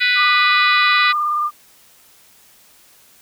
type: harmonic tone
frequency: 493.9 Hz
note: B4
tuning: in tune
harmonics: 3 / 4 / 5 / 6 / 7 / 8 / 9 / 10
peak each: -21 / -17 / -19 / -29 / -26 / -21 / -33 / -35 dBFS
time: 0-1.13 s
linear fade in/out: 20 ms
type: tone with vibrato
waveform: sine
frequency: 1200 Hz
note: D6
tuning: 37 cents sharp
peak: -16 dBFS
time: 0.15-1.51 s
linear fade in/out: 50 ms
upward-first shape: sine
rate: 19 Hz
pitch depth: 24 cents each way
effects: white hiss -50 dBFS RMS until 3.21 s